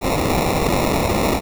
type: noise with sample-and-hold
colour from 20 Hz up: blue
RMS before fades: -18 dBFS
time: 0.01-1.41 s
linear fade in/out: 50 ms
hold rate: 1575 Hz
effects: none